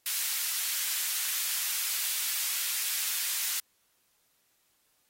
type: high-pass noise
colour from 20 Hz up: white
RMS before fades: -31 dBFS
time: 0.06-3.6 s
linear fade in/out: 2 ms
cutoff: 1800 Hz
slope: 12 dB/octave
effects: white hiss -71 dBFS RMS until 5.09 s + AAC 48 kbps